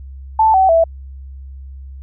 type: tone with pitch steps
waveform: sine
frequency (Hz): 880 / 761.7 / 659.3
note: A5 / G5 / E5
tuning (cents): 0 / -50 / 0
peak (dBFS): -8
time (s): 0.39-0.84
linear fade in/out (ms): 5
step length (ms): 150
effects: added 67 Hz sine -30 dBFS peak until 2.02 s